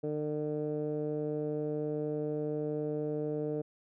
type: tone with low-pass filter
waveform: 15% pulse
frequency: 150.7 Hz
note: D3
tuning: 45 cents sharp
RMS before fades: -34 dBFS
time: 0.03-3.62 s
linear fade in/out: 10 ms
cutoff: 490 Hz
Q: 2.7
effects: none